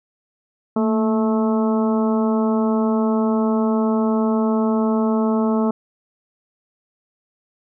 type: harmonic tone with a mistuned harmonic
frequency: 218 Hz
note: A3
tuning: 16 cents flat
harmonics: 1 / 2 / 3 / 4 / 5 / 6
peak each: -17 / -23 / -27 / -29 / -31 / -33 dBFS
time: 0.76-5.71 s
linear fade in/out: 5 ms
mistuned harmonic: 1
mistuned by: +52 cents
effects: none